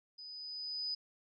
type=tone with level ramp; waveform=sine; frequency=4987 Hz; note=D#8; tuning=3 cents sharp; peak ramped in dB=-47 to -34 dBFS; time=0.18-0.95 s; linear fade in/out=10 ms; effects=none